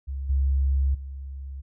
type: tone with level steps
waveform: sine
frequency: 68 Hz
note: C#2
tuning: 33 cents flat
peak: -28 / -19 / -33 dBFS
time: 0.07-1.62 s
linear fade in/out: 20 ms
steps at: 0.29 / 0.94 s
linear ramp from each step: 10 ms
effects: none